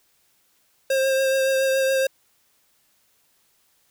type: tone with vibrato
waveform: square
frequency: 533 Hz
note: C5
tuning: 32 cents sharp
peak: -19 dBFS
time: 0.9-2.07 s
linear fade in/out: 5 ms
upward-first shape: triangle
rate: 7.1 Hz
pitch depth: 21 cents each way
effects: white hiss -64 dBFS RMS until 3.9 s